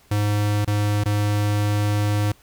square tone with dropouts, 103.83 Hz, G#2, in tune, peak -19 dBFS, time 0.11-2.32 s, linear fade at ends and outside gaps 5 ms, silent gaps 0.648-0.675 / 1.038-1.057 s, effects pink hiss -55 dBFS RMS until 2.42 s

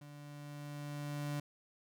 35% pulse tone with level ramp, 145.9 Hz, D3, 11 cents flat, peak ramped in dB -49 to -34 dBFS, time 0.01-1.4 s, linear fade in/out 5 ms, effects none

